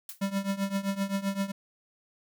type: noise with exponential decay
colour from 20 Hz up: blue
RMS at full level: -36 dBFS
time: 0.09-0.23 s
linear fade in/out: 2 ms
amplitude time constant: 29 ms
type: tone with tremolo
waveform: square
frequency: 196.6 Hz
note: G3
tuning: 5 cents sharp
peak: -25 dBFS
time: 0.21-1.52 s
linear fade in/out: 10 ms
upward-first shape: triangle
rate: 7.7 Hz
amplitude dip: 90%
effects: none